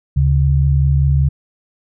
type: tone pair together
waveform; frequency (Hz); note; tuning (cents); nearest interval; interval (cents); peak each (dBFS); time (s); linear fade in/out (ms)
sine; 73.49 / 138.59; D2 / C#3; +2 / 0; major seventh; 1098; -13 / -13; 0.16-1.29; 10
effects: none